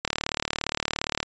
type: click train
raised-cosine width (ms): 0.2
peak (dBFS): -7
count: 45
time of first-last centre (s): 0.05-1.23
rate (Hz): 37.3
effects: resampled to 16000 Hz